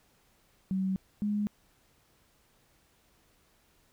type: tone pair in turn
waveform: sine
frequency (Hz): 189.9 / 207.5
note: F#3 / G#3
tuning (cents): +45 / -1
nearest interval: major second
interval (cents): 154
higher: second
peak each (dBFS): -27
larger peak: neither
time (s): 0.71-0.96 / 1.22-1.47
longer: neither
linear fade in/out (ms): 0
effects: pink hiss -67 dBFS RMS until 3.92 s